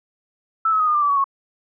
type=tone with pitch steps; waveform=sine; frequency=1318.5 / 1284.7 / 1251.7 / 1219.6 / 1188.3 / 1157.8 / 1128.1 / 1099.2 Hz; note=E6 / E6 / D#6 / D#6 / D6 / D6 / C#6 / C#6; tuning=0 / -45 / +10 / -35 / +20 / -25 / +30 / -15 cents; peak=-15 dBFS; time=0.65-1.242 s; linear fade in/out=5 ms; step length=74 ms; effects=none